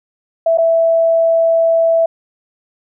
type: tone with dropouts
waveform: sine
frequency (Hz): 660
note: E5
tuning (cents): +2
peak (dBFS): -9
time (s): 0.46-2.06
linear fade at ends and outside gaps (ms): 5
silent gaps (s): 0.575-0.583
effects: none